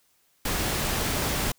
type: noise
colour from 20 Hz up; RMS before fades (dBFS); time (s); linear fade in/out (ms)
pink; -27; 0.45-1.52; 5
effects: white hiss -66 dBFS RMS until 1.58 s